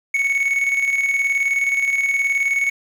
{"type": "tone with tremolo", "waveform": "triangle", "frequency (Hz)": 2217, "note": "C#7", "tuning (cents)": 0, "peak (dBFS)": -13, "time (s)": [0.14, 2.7], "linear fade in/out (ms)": 5, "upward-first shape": "square", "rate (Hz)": 19, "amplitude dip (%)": 45, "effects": ["8-bit"]}